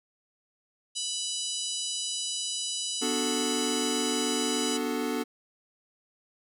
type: harmonic tone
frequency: 987.8 Hz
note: B5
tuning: in tune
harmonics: 3 / 4 / 5 / 6 / 7 / 8 / 9 / 10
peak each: -36 / -37 / -38 / -39 / -39 / -40 / -41 / -41 dBFS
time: 0.95-4.78 s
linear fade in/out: 20 ms
type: chord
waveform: square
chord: B minor seventh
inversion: none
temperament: equal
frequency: 246.9 / 293.7 / 370 / 440 Hz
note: B3 / D4 / F#4 / A4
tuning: 0 / 0 / 0 / 0 cents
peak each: -33 / -34 / -38 / -34 dBFS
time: 3.01-5.24 s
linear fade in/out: 20 ms
effects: none